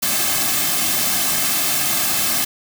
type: noise with comb filter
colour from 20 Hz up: white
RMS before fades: -19 dBFS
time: 0.02-2.45 s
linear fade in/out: 10 ms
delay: 2.1 ms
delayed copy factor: -0.65
effects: none